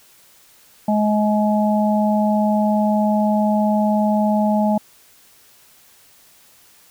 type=harmonic tone; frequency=211.2 Hz; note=G#3; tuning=29 cents sharp; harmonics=1 / 3 / 4; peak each=-16 / -21 / -22 dBFS; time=0.88-4.78 s; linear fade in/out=5 ms; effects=white hiss -51 dBFS RMS until 6.9 s